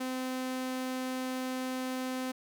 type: tone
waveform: sawtooth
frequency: 257.4 Hz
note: C4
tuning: 28 cents flat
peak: -29 dBFS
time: 0-2.32 s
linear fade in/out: 10 ms
effects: none